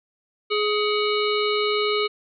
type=harmonic tone with a mistuned harmonic; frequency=419.3 Hz; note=G#4; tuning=17 cents sharp; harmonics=1 / 3 / 5 / 7 / 9 / 10; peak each=-22 / -27 / -29 / -30 / -32 / -32 dBFS; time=0.5-2.08 s; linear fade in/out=20 ms; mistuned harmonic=5; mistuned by=+120 cents; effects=none